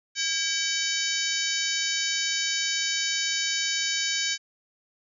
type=harmonic tone with a mistuned harmonic; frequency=762 Hz; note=G5; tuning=49 cents flat; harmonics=2 / 3 / 4 / 5 / 6 / 7 / 8 / 9; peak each=-33 / -33 / -33 / -33 / -33 / -33 / -33 / -33 dBFS; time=0.15-4.38 s; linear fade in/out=50 ms; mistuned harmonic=2; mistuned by=+110 cents; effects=none